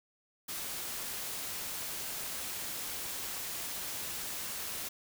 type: noise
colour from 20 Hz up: white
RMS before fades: -39 dBFS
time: 0.48-4.89 s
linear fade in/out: 10 ms
effects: none